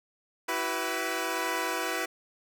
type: chord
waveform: 10% pulse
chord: E suspended second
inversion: none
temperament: equal with one note detuned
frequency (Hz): 329.6 / 379.1 / 493.9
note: E4 / F#4 / B4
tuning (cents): 0 / +42 / 0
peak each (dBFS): -25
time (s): 0.48-2.06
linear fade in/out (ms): 10
effects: none